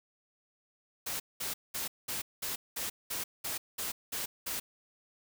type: noise bursts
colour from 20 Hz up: white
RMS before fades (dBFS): -36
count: 11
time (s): 1.06-4.6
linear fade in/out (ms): 10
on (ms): 140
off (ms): 200
effects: none